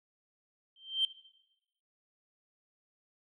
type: tone with exponential growth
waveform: sine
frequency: 3136 Hz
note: G7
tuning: in tune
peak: -22 dBFS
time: 0.76-1.05 s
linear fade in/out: 2 ms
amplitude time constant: 62 ms
effects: noise-tail reverb RT60 0.9 s tail -17 dB re dry + tanh soft clip ceiling -20 dBFS